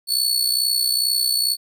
sawtooth tone with amplitude modulation, 4435 Hz, C#8, in tune, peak -12 dBFS, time 0.07-1.57 s, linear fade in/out 50 ms, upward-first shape sine, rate 62.3 Hz, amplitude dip 65%, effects none

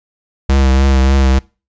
square tone with vibrato, 66.8 Hz, C2, 36 cents sharp, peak -9 dBFS, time 0.49-1.39 s, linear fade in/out 5 ms, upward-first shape triangle, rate 3.4 Hz, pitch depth 40 cents each way, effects noise-tail reverb RT60 0.3 s tail -23 dB re dry + resampled to 16000 Hz

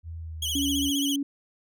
sine tone with pitch glide, 82.41 to 75.57 Hz, E2 to D#2, 0 to -50 cents, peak -34 dBFS, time 0.03-0.92 s, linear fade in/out 50 ms, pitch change -150 cents, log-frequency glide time 0.17-0.65 s
sawtooth tone with vibrato, 3136 Hz, G7, in tune, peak -24 dBFS, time 0.42-1.16 s, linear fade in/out 5 ms, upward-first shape sine, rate 15 Hz, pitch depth 110 cents each way
sine tone, 281 Hz, C#4, 24 cents sharp, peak -25 dBFS, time 0.55-1.23 s, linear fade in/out 5 ms
effects none

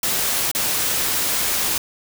white noise with dropouts, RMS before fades -21 dBFS, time 0.03-1.78 s, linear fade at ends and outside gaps 2 ms, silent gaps 0.515-0.549 s, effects none

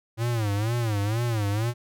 square tone with vibrato, 110 Hz, A2, in tune, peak -24 dBFS, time 0.17-1.74 s, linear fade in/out 50 ms, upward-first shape sine, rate 2.1 Hz, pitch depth 160 cents each way, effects none

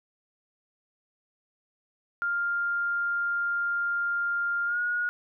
sine tone with pitch glide, 1400 to 1443.5 Hz, F6 to F#6, +4 to -43 cents, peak -25 dBFS, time 2.22-5.09 s, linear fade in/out 0 ms, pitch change +53 cents, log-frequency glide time 4.66-4.79 s, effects none

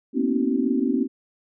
sine tone cluster, 229.9 / 246.9 / 272.7 / 319.4 / 379.7 Hz, A#3 / B3 / C#4 / D#4 / F#4, -24 / 0 / -28 / +45 / +45 cents, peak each -29 / -24 / -23 / -28 / -29 dBFS, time 0.13-1.08 s, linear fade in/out 50 ms, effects none

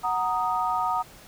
sine chord, D# minor, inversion first, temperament equal, 740 / 932.3 / 1244.5 Hz, F#5 / A#5 / D#6, 0 / 0 / 0 cents, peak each -28 / -27 / -27 dBFS, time 0.03-1.03 s, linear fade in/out 20 ms, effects pink hiss -49 dBFS RMS until 1.27 s

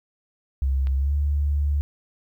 sine tone with pitch glide, 67.1 to 72.33 Hz, C2 to D2, +44 to -26 cents, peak -19 dBFS, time 0.62-1.81 s, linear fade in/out 0 ms, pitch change +130 cents, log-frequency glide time 0.96-1.14 s
click, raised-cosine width 0.3 ms, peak -26 dBFS, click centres 0.871 s
effects 10-bit

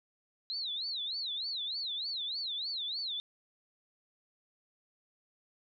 sine tone with vibrato, 3951 Hz, B7, in tune, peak -34 dBFS, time 0.5-3.2 s, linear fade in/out 0 ms, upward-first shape sine, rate 3.3 Hz, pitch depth 240 cents each way, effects none

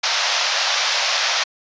white band-pass noise, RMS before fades -20 dBFS, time 0.03-1.44 s, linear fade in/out 10 ms, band 560 to 5900 Hz, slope 48 dB/octave, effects resampled to 16000 Hz

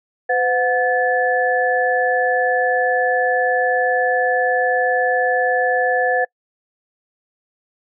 sine tone cluster, 507 / 727 / 1734 Hz, B4 / F#5 / A6, +45 / -31 / -26 cents, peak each -19 dBFS, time 0.29-6.25 s, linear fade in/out 10 ms, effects noise-tail reverb RT60 0.1 s tail -26 dB re dry

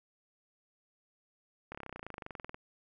slowing click train, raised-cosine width 0.5 ms, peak -27 dBFS, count 23, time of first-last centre 1.72-2.544 s, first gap 27 ms, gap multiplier 1.03, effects none

